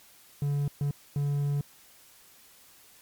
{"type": "tone bursts at uneven times", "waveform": "triangle", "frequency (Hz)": 143.2, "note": "D3", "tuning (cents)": -43, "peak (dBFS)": -23, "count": 3, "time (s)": [[0.42, 0.68], [0.81, 0.91], [1.16, 1.61]], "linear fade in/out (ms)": 2, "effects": ["white hiss -56 dBFS RMS until 3.01 s", "MP3 96 kbps"]}